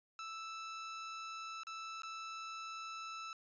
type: tone with dropouts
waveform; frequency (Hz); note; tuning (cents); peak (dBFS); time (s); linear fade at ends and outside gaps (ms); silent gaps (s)
sawtooth; 1318.5; E6; 0; -40; 0.19-3.33; 1; 1.634-1.669 / 2.02-2.033
effects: resampled to 16000 Hz